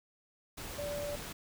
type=tone in noise; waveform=sine; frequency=581 Hz; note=D5; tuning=19 cents flat; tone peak=-36 dBFS; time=0.78-1.16 s; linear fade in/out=10 ms; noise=pink; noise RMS=-43 dBFS; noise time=0.57-1.33 s; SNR=+4 dB; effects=none